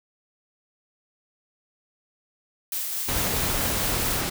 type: noise with tremolo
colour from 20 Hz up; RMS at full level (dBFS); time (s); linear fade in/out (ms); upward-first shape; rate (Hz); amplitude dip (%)
blue; -28; 2.72-4.21; 2; triangle; 4.6; 30
type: noise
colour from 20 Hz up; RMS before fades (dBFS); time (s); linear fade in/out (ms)
pink; -27; 3.08-4.3; 10
effects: none